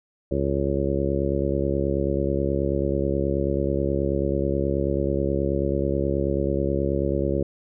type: harmonic tone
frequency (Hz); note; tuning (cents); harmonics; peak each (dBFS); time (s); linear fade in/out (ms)
69.3; C#2; 0; 1 / 2 / 3 / 4 / 5 / 6 / 7 / 8; -28 / -29 / -30 / -32 / -27 / -29 / -33 / -29; 0.31-7.43; 5
effects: none